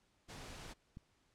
pink noise, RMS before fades -50 dBFS, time 0.28-0.74 s, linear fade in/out 20 ms
click, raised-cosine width 5 ms, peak -37 dBFS, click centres 0.971 s
effects pink hiss -75 dBFS RMS until 1.34 s + low-pass 8000 Hz 12 dB/octave

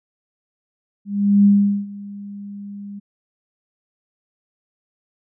sine tone with ADSR envelope, 201.9 Hz, G#3, 49 cents flat, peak -8 dBFS, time 1.05-3 s, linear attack 400 ms, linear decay 410 ms, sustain -22 dB, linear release 17 ms, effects none

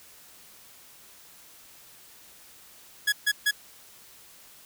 sawtooth tone bursts, 1678 Hz, G#6, 17 cents sharp, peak -17 dBFS, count 3, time 3.07-3.512 s, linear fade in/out 10 ms, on 54 ms, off 140 ms, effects white hiss -52 dBFS RMS until 4.65 s

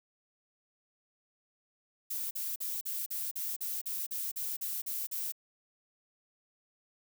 violet noise bursts, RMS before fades -36 dBFS, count 13, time 2.1-5.322 s, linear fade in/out 10 ms, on 210 ms, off 41 ms, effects none

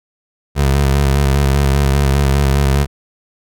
25% pulse tone with vibrato, 69.3 Hz, C#2, in tune, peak -7 dBFS, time 0.55-2.87 s, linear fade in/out 50 ms, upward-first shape square, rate 5 Hz, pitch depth 38 cents each way, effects none

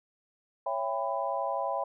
sine chord, C# half-diminished seventh, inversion none, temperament just, 554.4 / 665.2 / 798.3 / 997.9 Hz, C#5 / E5 / G5 / B5, 0 / +16 / +31 / +18 cents, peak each -34 dBFS, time 0.66-1.84 s, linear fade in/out 5 ms, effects none

